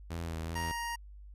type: tone with vibrato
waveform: sawtooth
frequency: 82.41 Hz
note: E2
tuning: in tune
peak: -32 dBFS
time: 0.1-0.72 s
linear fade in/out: 10 ms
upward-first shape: sine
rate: 2.6 Hz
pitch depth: 38 cents each way
type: tone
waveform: 25% pulse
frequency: 939 Hz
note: A#5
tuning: 12 cents sharp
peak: -31 dBFS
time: 0.55-0.96 s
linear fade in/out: 10 ms
effects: added 50 Hz sine -47 dBFS peak until 1.34 s + resampled to 32000 Hz